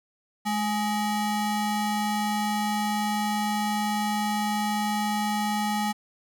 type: ring-modulated tone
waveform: square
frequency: 523.3 Hz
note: C5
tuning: in tune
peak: -22 dBFS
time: 0.45-5.93 s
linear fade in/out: 20 ms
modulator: 312 Hz
effects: none